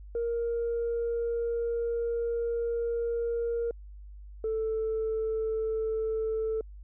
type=tone pair in turn; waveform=sine; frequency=467.5 / 441.3 Hz; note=A#4 / A4; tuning=+5 / +5 cents; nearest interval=minor second; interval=100 cents; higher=first; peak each=-26 dBFS; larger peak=neither; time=0.15-3.71 / 4.44-6.61 s; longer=first; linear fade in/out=2 ms; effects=tanh soft clip ceiling -24 dBFS + added 50 Hz sine -43 dBFS peak until 6.83 s